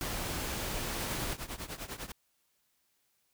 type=noise; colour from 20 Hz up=pink; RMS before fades=-36 dBFS; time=0.01-1.33 s; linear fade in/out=0 ms
type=noise with tremolo; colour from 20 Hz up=pink; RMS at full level=-38 dBFS; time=1-2.12 s; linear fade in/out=5 ms; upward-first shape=triangle; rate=10 Hz; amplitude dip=90%
effects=white hiss -75 dBFS RMS until 3.33 s